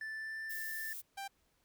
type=tone with pitch glide; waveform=triangle; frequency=1760 to 1774.3 Hz; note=A6 to A6; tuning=0 to +14 cents; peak=-38 dBFS; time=0.01-0.93 s; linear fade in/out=2 ms; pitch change=+14 cents; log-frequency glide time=0.15-0.42 s
type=noise; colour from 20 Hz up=violet; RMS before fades=-45 dBFS; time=0.49-1.02 s; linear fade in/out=20 ms
type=tone; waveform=sawtooth; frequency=788 Hz; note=G5; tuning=9 cents sharp; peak=-37 dBFS; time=1.17-1.28 s; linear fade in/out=10 ms
effects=pink hiss -75 dBFS RMS until 1.64 s